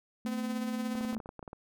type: tone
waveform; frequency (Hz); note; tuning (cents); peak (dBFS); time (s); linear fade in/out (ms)
sine; 221.6; A3; +13; -33; 0.25-1.18; 0
type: tone with tremolo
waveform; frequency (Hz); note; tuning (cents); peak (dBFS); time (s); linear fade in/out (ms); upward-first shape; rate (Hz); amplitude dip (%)
sawtooth; 255.1; C4; -44; -31; 0.26-1.15; 2; sine; 17; 40
type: clicks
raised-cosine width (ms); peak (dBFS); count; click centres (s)
1; -29; 12; 0.953 / 1.01 / 1.05 / 1.129 / 1.167 / 1.202 / 1.259 / 1.291 / 1.393 / 1.428 / 1.478 / 1.531
effects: none